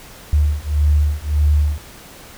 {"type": "beating tone pair", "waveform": "sine", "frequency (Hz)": [73.42, 75.12], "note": ["D2", "D2"], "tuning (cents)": [0, 40], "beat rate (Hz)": 1.7, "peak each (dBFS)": -16, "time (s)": [0.33, 1.78], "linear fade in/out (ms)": 0, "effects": ["pink hiss -40 dBFS RMS until 2.37 s"]}